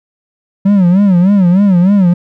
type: tone with vibrato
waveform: triangle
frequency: 188.6 Hz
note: F#3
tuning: 33 cents sharp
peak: -3 dBFS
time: 0.65-2.14 s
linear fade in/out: 10 ms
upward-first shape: sine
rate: 3.3 Hz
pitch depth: 150 cents each way
effects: none

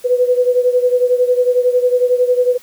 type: beating tone pair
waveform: sine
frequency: 493.9 / 504.9 Hz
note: B4 / B4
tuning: 0 / +38 cents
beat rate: 11 Hz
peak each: -12 / -16 dBFS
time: 0.04-2.58 s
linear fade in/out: 20 ms
effects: white hiss -44 dBFS RMS until 2.62 s

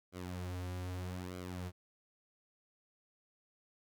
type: tone with flanger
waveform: sawtooth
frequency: 90.6 Hz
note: F#2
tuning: 36 cents flat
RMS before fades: -42 dBFS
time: 0.12-1.72 s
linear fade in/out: 50 ms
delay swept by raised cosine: 1.1 to 6.5 ms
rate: 0.8 Hz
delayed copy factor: -0.7
effects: none

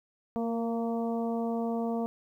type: harmonic tone with a mistuned harmonic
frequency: 230 Hz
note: A#3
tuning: 23 cents flat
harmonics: 1 / 2 / 3 / 4 / 5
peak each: -30 / -34 / -36 / -43 / -47 dBFS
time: 0.36-2.06 s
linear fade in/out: 0 ms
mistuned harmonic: 2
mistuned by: +15 cents
effects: 11-bit

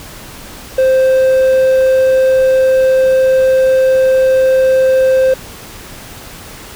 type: tone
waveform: triangle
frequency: 523 Hz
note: C5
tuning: 1 cent flat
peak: -5 dBFS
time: 0.78-5.34 s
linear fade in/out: 5 ms
effects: pink hiss -32 dBFS RMS until 6.75 s

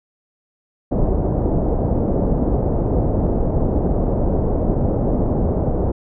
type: low-pass noise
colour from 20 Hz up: pink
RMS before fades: -18 dBFS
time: 0.91-5.92 s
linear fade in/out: 10 ms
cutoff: 660 Hz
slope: 24 dB/octave
effects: none

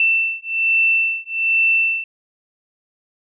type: beating tone pair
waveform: sine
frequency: 2675 / 2676.2 Hz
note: E7 / E7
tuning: +25 / +26 cents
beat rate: 1.2 Hz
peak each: -18 dBFS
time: 0-2.04 s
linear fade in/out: 2 ms
effects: none

